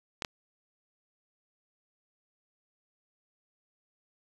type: clicks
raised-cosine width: 0.2 ms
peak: -15 dBFS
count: 2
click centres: 0.222 / 0.248 s
effects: resampled to 24000 Hz